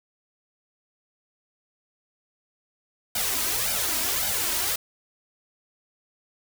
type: noise with flanger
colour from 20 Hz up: white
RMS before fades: -26 dBFS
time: 3.15-4.76 s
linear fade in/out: 5 ms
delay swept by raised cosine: 1.3 to 3.2 ms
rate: 1.8 Hz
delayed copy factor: +0.85
effects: none